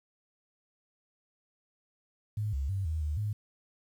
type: tone with pitch steps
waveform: sine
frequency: 106 / 68.4 / 97.1 / 79.2 / 75.4 / 105.1 Hz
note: G#2 / C#2 / G2 / D#2 / D2 / G#2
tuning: +36 / -23 / -16 / +31 / +46 / +21 cents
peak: -29 dBFS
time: 2.37-3.33 s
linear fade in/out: 5 ms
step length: 160 ms
effects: 10-bit